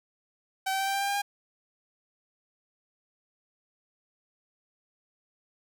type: tone with pitch steps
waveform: sawtooth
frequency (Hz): 767 / 772.8 / 778.6 / 784.5 / 790.4 / 796.3 / 802.3 / 808.4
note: G5 / G5 / G5 / G5 / G5 / G5 / G5 / G#5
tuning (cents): -38 / -25 / -12 / +1 / +14 / +27 / +40 / -47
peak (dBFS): -23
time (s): 0.66-1.22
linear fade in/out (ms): 10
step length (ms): 70
effects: none